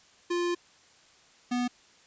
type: tone pair in turn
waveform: square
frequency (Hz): 349.2 / 245.7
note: F4 / B3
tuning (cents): 0 / -9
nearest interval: tritone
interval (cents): 609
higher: first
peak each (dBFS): -27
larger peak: neither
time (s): 0.3-0.55 / 1.51-1.68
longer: first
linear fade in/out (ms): 10
effects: white hiss -59 dBFS RMS until 2.06 s + resampled to 16000 Hz